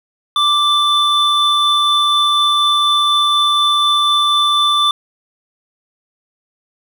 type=tone pair together; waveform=triangle; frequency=1174.7 / 3520 Hz; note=D6 / A7; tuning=0 / 0 cents; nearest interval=octave + perfect fifth; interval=1900 cents; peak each=-12 dBFS; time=0.36-4.91 s; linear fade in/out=2 ms; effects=none